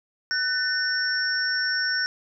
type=tone cluster; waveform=sine; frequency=1502 / 1801 / 5470 Hz; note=F#6 / A6 / F8; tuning=+26 / +40 / -37 cents; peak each=-25 / -31 / -26 dBFS; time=0.31-2.06 s; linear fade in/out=0 ms; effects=none